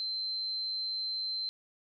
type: tone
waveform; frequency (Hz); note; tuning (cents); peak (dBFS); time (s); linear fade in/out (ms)
sine; 4102; C8; -35; -32; 0-1.49; 0
effects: none